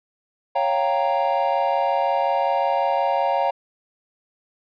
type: chord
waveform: triangle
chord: G half-diminished seventh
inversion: second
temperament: equal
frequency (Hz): 554.4 / 698.5 / 784 / 932.3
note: Db5 / F5 / G5 / Bb5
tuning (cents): 0 / 0 / 0 / 0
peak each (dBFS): -22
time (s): 0.55-3.51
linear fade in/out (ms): 10
effects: resampled to 11025 Hz